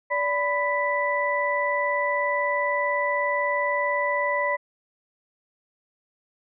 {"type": "tone cluster", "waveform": "sine", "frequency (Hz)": [579, 996, 1978], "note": ["D5", "B5", "B6"], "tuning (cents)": [-25, 14, 2], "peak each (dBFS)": -26, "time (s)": [0.1, 4.57], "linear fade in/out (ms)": 20, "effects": []}